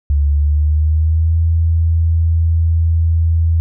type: tone with pitch glide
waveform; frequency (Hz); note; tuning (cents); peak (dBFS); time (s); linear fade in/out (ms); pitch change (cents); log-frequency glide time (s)
sine; 72 to 82.23; D2 to E2; -34 to -4; -10; 0.1-3.6; 0; +230; 0.27-1.37
effects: none